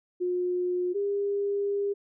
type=tone pair in turn; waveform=sine; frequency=359 / 402.9 Hz; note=F4 / G4; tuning=+48 / +48 cents; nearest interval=major second; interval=200 cents; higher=second; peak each=-25 dBFS; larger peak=neither; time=0.2-0.94 / 0.94-1.94 s; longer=second; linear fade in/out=20 ms; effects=none

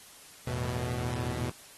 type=chord; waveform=sawtooth; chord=E suspended fourth; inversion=none; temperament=equal; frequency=82.41 / 110 / 123.47 Hz; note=E2 / A2 / B2; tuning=0 / 0 / 0 cents; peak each=-34 / -34 / -29 dBFS; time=0.47-1.5 s; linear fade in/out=5 ms; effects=white hiss -52 dBFS RMS until 1.77 s + AAC 32 kbps

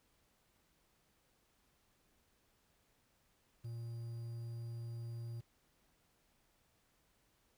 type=tone with quantisation; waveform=triangle; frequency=116.54 Hz; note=A#2; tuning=in tune; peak=-40 dBFS; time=3.64-5.41 s; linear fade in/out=10 ms; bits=11; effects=pink hiss -75 dBFS RMS until 7.57 s

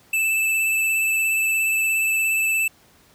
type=tone with vibrato; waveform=square; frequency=2637 Hz; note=E7; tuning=in tune; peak=-19 dBFS; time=0.13-2.68 s; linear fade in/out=5 ms; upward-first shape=sine; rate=17 Hz; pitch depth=15 cents each way; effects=pink hiss -55 dBFS RMS until 3.14 s + high-pass 60 Hz 12 dB/octave

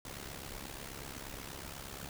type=noise with amplitude modulation; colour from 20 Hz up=pink; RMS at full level=-42 dBFS; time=0.05-2.09 s; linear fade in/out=2 ms; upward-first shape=sine; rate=68.3 Hz; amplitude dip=75%; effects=none

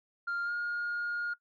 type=tone with pitch glide; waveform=sine; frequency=1396.9 to 1424.6 Hz; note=F6 to F6; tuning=0 to +34 cents; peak=-29 dBFS; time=0.27-1.34 s; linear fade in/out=10 ms; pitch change=+34 cents; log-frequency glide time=0.44-0.52 s; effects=noise-tail reverb RT60 0.1 s tail -21 dB re dry + tanh soft clip ceiling -29 dBFS

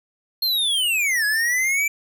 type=linear two-way sweep; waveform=square; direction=down then up; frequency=4272 to 1661.2 to 2343 Hz; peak=-19 dBFS; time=0.42-1.88 s; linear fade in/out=5 ms; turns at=1.25 s; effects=none

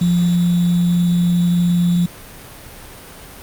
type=tone with sample-and-hold; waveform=sine; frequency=174.61 Hz; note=F3; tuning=in tune; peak=-12 dBFS; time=0.01-2.06 s; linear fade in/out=5 ms; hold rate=3675 Hz; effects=pink hiss -37 dBFS RMS until 3.42 s + Opus 48 kbps

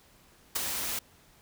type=noise with ADSR envelope; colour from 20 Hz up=white; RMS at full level=-27 dBFS; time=0.55-0.99 s; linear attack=11 ms; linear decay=14 ms; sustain=-6 dB; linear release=4 ms; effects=pink hiss -60 dBFS RMS until 1.41 s

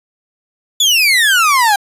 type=exponential sweep; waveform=30% pulse; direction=down; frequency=3520 to 784 Hz; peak=-6 dBFS; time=0.8-1.76 s; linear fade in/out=5 ms; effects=resampled to 32000 Hz

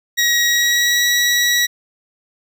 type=tone with pitch glide; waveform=20% pulse; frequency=1902 to 1929.7 Hz; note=A#6 to B6; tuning=+34 to -41 cents; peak=-8 dBFS; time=0.17-1.67 s; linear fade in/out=20 ms; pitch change=+25 cents; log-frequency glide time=0.44-1.05 s; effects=none

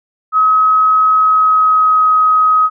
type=tone with pitch glide; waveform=sine; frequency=1275 to 1263.3 Hz; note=D#6 to D#6; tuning=+42 to +26 cents; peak=-7 dBFS; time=0.32-2.7 s; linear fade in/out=50 ms; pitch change=-16 cents; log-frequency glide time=1.17-2.11 s; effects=none

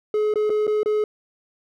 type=tone with dropouts; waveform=triangle; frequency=424.8 Hz; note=G#4; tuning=39 cents sharp; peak=-16 dBFS; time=0.14-1.04 s; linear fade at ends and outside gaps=2 ms; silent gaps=0.339-0.357 / 0.496-0.501 / 0.669-0.677 / 0.832-0.859 s; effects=none

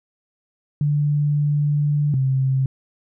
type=tone pair in turn; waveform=sine; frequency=146.83 / 133.04 Hz; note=D3 / C3; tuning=0 / +29 cents; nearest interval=major second; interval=171 cents; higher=first; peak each=-16 dBFS; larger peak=neither; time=0.81-2.14 / 2.14-2.66 s; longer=first; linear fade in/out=2 ms; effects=none

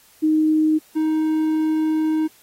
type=tone pair in turn; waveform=sine / triangle; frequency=311.1 / 313.3 Hz; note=D#4 / D#4; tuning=0 / +12 cents; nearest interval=unison; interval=12 cents; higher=second; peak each=-14 / -15 dBFS; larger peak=first; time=0.22-0.79 / 0.95-2.28 s; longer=second; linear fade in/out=20 ms; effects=white hiss -53 dBFS RMS until 2.42 s + AAC 48 kbps

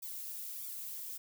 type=noise with flanger; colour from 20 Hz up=violet; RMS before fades=-43 dBFS; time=0.02-1.18 s; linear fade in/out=10 ms; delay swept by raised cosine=0.85 to 2.95 ms; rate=1.6 Hz; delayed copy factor=+0.75; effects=none

